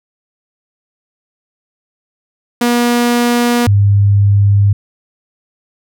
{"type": "tone pair in turn", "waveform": ["sawtooth", "sine"], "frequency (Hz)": [240, 100.91], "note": ["B3", "G#2"], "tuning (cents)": [-49, -49], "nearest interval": "octave + minor third", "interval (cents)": 1500, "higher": "first", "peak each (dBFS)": -6, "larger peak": "neither", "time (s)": [[2.61, 3.67], [3.67, 4.73]], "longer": "neither", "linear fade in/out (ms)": 5, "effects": []}